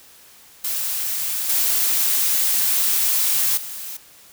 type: noise with level steps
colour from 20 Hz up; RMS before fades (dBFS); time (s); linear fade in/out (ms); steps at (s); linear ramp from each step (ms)
blue; -24 / -19 / -32; 0.64-3.97; 5; 1.49 / 3.57; 5
effects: white hiss -48 dBFS RMS until 4.32 s